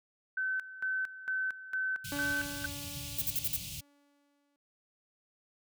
sine tone with tremolo, 1528 Hz, G6, 45 cents flat, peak -30 dBFS, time 0.37-2.66 s, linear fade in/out 5 ms, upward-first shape square, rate 2.2 Hz, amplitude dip 80%
pink band-stop noise, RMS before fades -40 dBFS, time 2.04-3.81 s, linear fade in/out 10 ms, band 170 to 2500 Hz, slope 48 dB/octave
sawtooth tone with exponential decay, 286.1 Hz, D4, 45 cents flat, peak -31 dBFS, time 2.12-4.56 s, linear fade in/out 0 ms, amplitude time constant 530 ms
violet noise bursts, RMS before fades -31 dBFS, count 5, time 3.18-3.566 s, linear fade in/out 5 ms, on 38 ms, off 49 ms
effects high-pass 80 Hz 12 dB/octave

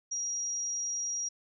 sine tone, 5710 Hz, F8, 37 cents sharp, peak -31 dBFS, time 0.11-1.29 s, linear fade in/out 10 ms, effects none

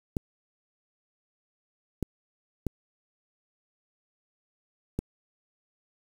clicks, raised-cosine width 3 ms, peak -15 dBFS, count 4, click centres 0.168 / 2.027 / 2.667 / 4.99 s, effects 7-bit

